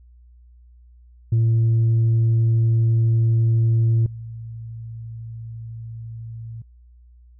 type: tone with level steps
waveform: sine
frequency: 114 Hz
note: A#2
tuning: 38 cents flat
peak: -12 / -31 dBFS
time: 1.32-6.62 s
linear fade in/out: 5 ms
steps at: 4.06 s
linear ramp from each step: 2 ms
effects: tanh soft clip ceiling -13 dBFS + added 60 Hz sine -46 dBFS peak until 7.39 s